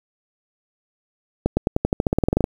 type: accelerating click train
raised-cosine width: 2 ms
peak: -4 dBFS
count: 16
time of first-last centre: 1.46-2.441 s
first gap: 110 ms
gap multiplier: 0.92
effects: 7-bit